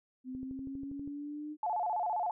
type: exponential sweep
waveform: sine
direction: up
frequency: 254.8 to 304.5 Hz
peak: -38 dBFS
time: 0.24-1.57 s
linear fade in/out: 50 ms
type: click train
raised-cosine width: 3 ms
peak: -36 dBFS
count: 10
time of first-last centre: 0.35-1.076 s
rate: 12.4 Hz
type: tone with vibrato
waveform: sine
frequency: 784 Hz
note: G5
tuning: in tune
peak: -30 dBFS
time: 1.63-2.31 s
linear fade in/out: 2 ms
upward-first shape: square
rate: 15 Hz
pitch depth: 170 cents each way
effects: none